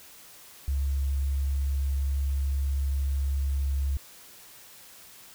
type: tone with tanh clipping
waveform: triangle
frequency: 69 Hz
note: C#2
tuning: 7 cents flat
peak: -24 dBFS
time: 0.68-3.97 s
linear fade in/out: 0 ms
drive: 4 dB
effects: white hiss -50 dBFS RMS until 5.34 s